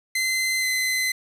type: tone with pitch glide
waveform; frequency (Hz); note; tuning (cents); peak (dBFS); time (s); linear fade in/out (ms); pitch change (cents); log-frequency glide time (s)
sawtooth; 2061 to 2041; C7 to C7; -27 to -44; -18; 0.15-1.12; 5; -17; 0.6-0.65
effects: resampled to 32000 Hz + 8-bit